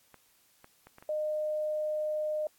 clicks, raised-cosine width 0.5 ms, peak -35 dBFS, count 5, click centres 0.143 / 0.644 / 0.87 / 0.984 / 1.025 s
sine tone, 611 Hz, D#5, 32 cents flat, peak -29 dBFS, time 1.09-2.47 s, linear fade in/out 2 ms
effects white hiss -66 dBFS RMS until 2.58 s + AAC 64 kbps

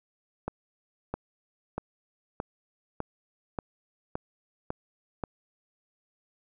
accelerating click train, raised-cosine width 1 ms, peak -17 dBFS, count 9, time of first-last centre 0.48-5.238 s, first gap 660 ms, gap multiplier 0.97, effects none

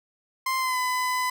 30% pulse tone with pitch glide, 1046.5 to 1006.2 Hz, C6 to B5, 0 to +32 cents, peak -21 dBFS, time 0.46-1.3 s, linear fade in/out 5 ms, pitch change -68 cents, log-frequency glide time 0.58-0.78 s, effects none

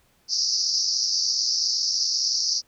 white band-pass noise, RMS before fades -24 dBFS, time 0.28-2.62 s, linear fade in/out 50 ms, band 4600 to 5800 Hz, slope 96 dB/octave, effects pink hiss -63 dBFS RMS until 2.67 s

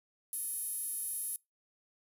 sawtooth tone with high-pass filter, 622.3 Hz, D#5, in tune, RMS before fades -38 dBFS, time 0.33-1.36 s, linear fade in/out 0 ms, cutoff 11000 Hz, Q 7.5, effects noise-tail reverb RT60 0.2 s tail -23 dB re dry

